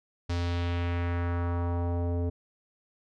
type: tone with low-pass filter sweep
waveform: square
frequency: 86.7 Hz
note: F2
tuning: 12 cents flat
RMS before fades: -29 dBFS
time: 0.29-2.3 s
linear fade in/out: 10 ms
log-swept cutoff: 5200 to 480 Hz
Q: 1.6
effects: none